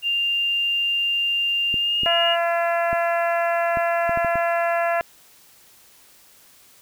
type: tone with pitch glide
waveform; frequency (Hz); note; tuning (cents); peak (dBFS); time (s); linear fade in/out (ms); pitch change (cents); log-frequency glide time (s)
sine; 2794 to 2849; F7 to F7; 0 to +34; -19; 0.02-2.37; 50; +34; 1.75-2.02
type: clicks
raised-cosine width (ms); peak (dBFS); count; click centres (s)
3; -19; 8; 1.742 / 2.034 / 2.93 / 3.772 / 4.094 / 4.174 / 4.247 / 4.356
type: harmonic tone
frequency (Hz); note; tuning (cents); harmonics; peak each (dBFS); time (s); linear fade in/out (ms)
340; F4; -46; 2 / 3 / 4 / 5 / 6 / 7 / 8; -20 / -30 / -29 / -28 / -34 / -37 / -35; 2.06-5.01; 0
effects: white hiss -52 dBFS RMS until 6.81 s